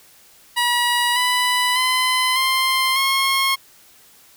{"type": "tone with pitch steps", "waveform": "15% pulse", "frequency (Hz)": [964, 991.7, 1020.1, 1049.4, 1079.6], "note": ["B5", "B5", "C6", "C6", "C#6"], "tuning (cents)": [-42, 7, -44, 5, -46], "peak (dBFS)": -10, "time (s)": [0.56, 3.56], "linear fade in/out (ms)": 20, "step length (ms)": 600, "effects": ["white hiss -50 dBFS RMS until 4.36 s"]}